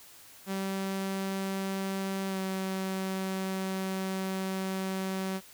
sawtooth tone with pitch glide, 193.2 to 190.21 Hz, G3 to F#3, -25 to +48 cents, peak -27 dBFS, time 0.46-5.41 s, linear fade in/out 50 ms, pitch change -27 cents, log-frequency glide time 2.28-2.38 s, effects white hiss -53 dBFS RMS until 5.53 s

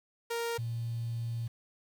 sawtooth / sine tone pair in turn, 466.2 / 116.55 Hz, A#4 / A#2, 0 / 0 cents, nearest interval 2 octaves, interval 2400 cents, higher first, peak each -28 / -32 dBFS, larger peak first, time 0.3-0.58 / 0.58-1.48 s, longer second, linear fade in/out 10 ms, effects 9-bit

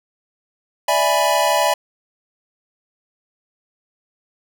square chord, E dominant seventh, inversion third, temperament equal, 587.3 / 659.3 / 830.6 / 987.8 Hz, D5 / E5 / G#5 / B5, 0 / 0 / 0 / 0 cents, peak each -21 dBFS, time 0.88-1.74 s, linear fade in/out 5 ms, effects none

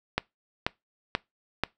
click train, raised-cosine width 0.3 ms, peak -8 dBFS, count 4, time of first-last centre 0.18-1.636 s, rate 2.06 Hz, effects noise-tail reverb RT60 0.2 s tail -23 dB re dry

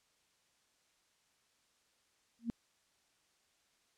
sine tone with exponential growth, 232.4 Hz, A#3, 5 cents flat, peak -29 dBFS, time 2.39-2.5 s, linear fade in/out 0 ms, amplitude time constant 22 ms, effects white hiss -74 dBFS RMS until 3.97 s + low-pass 8000 Hz 12 dB/octave

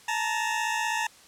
20% pulse tone pair together, 870 / 925.9 Hz, A5 / A#5, -20 / -12 cents, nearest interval minor second, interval 108 cents, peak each -24 dBFS, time 0.08-1.07 s, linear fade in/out 5 ms, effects white hiss -53 dBFS RMS until 1.27 s + low-pass 9000 Hz 12 dB/octave

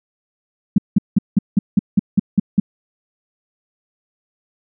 sine tone bursts, 200 Hz, G3, 35 cents sharp, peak -7 dBFS, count 10, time 0.76-2.6 s, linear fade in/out 5 ms, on 22 ms, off 180 ms, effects none

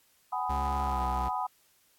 sine chord, G# minor seventh, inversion third, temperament just, 747.5 / 830.6 / 996.7 / 1245.9 Hz, F#5 / G#5 / B5 / D#6, +17 / 0 / +16 / +2 cents, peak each -34 / -35 / -33 / -37 dBFS, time 0.32-1.47 s, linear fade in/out 10 ms
45% pulse tone with pitch glide, 69.3 to 63.92 Hz, C#2 to C2, 0 to -40 cents, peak -32 dBFS, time 0.49-1.29 s, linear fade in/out 10 ms, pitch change -140 cents, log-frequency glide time 0.85-1 s
effects white hiss -66 dBFS RMS until 1.98 s + AAC 64 kbps

